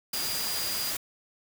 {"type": "tone in noise", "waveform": "sine", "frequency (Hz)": 4848, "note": "D#8", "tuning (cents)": -46, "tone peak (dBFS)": -33, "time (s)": [0.13, 0.91], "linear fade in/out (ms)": 5, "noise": "white", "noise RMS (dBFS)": -32, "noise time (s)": [0.13, 0.97], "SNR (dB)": -4, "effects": []}